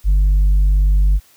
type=tone; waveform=sine; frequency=49 Hz; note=G1; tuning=in tune; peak=-7 dBFS; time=0.04-1.2 s; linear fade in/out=50 ms; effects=tanh soft clip ceiling -9 dBFS + white hiss -51 dBFS RMS until 1.36 s